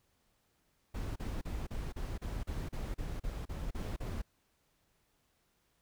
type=noise bursts; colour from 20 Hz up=brown; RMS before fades=-38 dBFS; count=13; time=0.94-4.22 s; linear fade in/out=10 ms; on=220 ms; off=35 ms; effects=pink hiss -75 dBFS RMS until 5.81 s